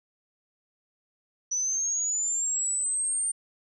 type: linear sweep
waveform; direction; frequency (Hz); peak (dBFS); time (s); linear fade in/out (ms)
sine; up; 5920 to 8870; -25; 1.51-3.32; 10
effects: none